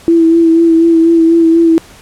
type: tone with vibrato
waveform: sine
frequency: 330.7 Hz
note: E4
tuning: 6 cents sharp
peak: -4 dBFS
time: 0.08-1.78 s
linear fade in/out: 0 ms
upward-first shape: sine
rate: 4.1 Hz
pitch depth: 26 cents each way
effects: pink hiss -38 dBFS RMS until 2.01 s + low-pass 11000 Hz 12 dB/octave